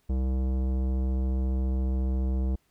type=tone with tanh clipping; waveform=sine; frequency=64.8 Hz; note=C2; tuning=16 cents flat; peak=-26 dBFS; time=0.09-2.56 s; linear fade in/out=10 ms; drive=16 dB; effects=pink hiss -70 dBFS RMS until 2.7 s